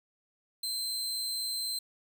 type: tone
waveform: sawtooth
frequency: 4108 Hz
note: C8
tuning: 33 cents flat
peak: -29 dBFS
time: 0.63-1.79 s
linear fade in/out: 5 ms
effects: 10-bit